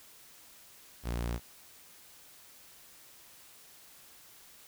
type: tone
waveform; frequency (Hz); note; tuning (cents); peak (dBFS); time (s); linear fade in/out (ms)
sawtooth; 58.9; A#1; +19; -28; 1.03-1.4; 50
effects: white hiss -56 dBFS RMS until 4.67 s